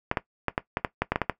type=clicks; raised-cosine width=0.5 ms; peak=-8 dBFS; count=11; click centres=0.114 / 0.172 / 0.483 / 0.579 / 0.771 / 0.848 / 1.02 / 1.12 / 1.159 / 1.217 / 1.297 s; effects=noise-tail reverb RT60 0.1 s tail -17 dB re dry